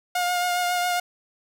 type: tone with vibrato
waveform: sawtooth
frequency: 713 Hz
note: F5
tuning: 36 cents sharp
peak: -18 dBFS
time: 0.15-1 s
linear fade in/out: 5 ms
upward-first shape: triangle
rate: 7.3 Hz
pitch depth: 24 cents each way
effects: none